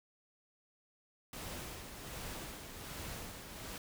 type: noise with tremolo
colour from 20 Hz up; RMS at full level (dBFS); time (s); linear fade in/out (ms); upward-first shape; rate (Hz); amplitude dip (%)
pink; -44; 1.33-3.78; 2; sine; 1.3; 45
effects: none